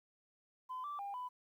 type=tone with pitch steps; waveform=sine; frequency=1018 / 1167 / 802 / 997 Hz; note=C6 / D6 / G5 / B5; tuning=-48 / -11 / +39 / +16 cents; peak=-39 dBFS; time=0.69-1.29 s; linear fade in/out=20 ms; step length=150 ms; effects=tanh soft clip ceiling -37 dBFS + 12-bit